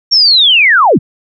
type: linear sweep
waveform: sine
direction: down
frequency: 5588 to 86.1 Hz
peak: -4 dBFS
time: 0.11-0.99 s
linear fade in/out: 20 ms
effects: none